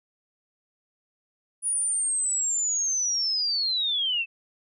sine linear sweep, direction down, 9790 to 2605 Hz, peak -23 dBFS, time 1.62-4.26 s, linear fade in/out 50 ms, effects none

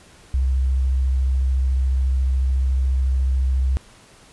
sine tone with vibrato, 65.4 Hz, C2, in tune, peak -16 dBFS, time 0.34-3.77 s, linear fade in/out 0 ms, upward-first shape square, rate 14 Hz, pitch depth 18 cents each way, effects pink hiss -49 dBFS RMS until 4.32 s + resampled to 24000 Hz

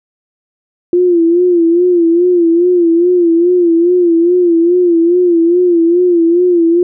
sine tone with vibrato, 345.9 Hz, F4, 17 cents flat, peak -6 dBFS, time 0.93-6.83 s, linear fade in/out 2 ms, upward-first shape sine, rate 2.4 Hz, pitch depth 78 cents each way, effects none

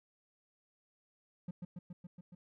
triangle tone with echo, 176.9 Hz, F3, 23 cents sharp, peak -36 dBFS, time 1.48-1.51 s, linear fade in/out 5 ms, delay 140 ms, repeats 6, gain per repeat -2 dB, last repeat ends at 2.35 s, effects none

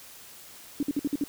sine tone bursts, 287.2 Hz, D4, 39 cents flat, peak -23 dBFS, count 6, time 0.8-1.239 s, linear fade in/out 2 ms, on 29 ms, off 53 ms, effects white hiss -48 dBFS RMS until 1.28 s

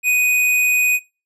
square tone, 2489 Hz, D#7, in tune, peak -14 dBFS, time 0.03-1 s, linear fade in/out 50 ms, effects noise-tail reverb RT60 0.3 s tail -22 dB re dry + resampled to 32000 Hz

